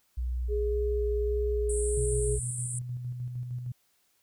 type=tone with vibrato; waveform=sine; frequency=60.2 Hz; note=B1; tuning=44 cents flat; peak=-28 dBFS; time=0.17-2.4 s; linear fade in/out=10 ms; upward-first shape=square; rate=1.8 Hz; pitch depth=31 cents each way
type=tone with pitch glide; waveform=sine; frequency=415.3 to 418.4 Hz; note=G#4 to G#4; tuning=0 to +13 cents; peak=-28 dBFS; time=0.48-2.39 s; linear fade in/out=50 ms; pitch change=+13 cents; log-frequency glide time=1.21-2.12 s
type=band-pass noise; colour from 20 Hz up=white; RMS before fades=-37 dBFS; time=1.69-2.79 s; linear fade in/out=5 ms; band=8100 to 9600 Hz; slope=96 dB/octave
type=tone with tremolo; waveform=sine; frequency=123.47 Hz; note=B2; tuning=in tune; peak=-31 dBFS; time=1.97-3.72 s; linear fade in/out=5 ms; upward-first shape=square; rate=6.5 Hz; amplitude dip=40%
effects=white hiss -70 dBFS RMS until 4.22 s